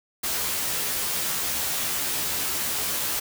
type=noise with comb filter; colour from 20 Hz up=white; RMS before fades=-27 dBFS; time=0.23-3.2 s; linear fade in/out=10 ms; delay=14 ms; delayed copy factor=+0.7; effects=none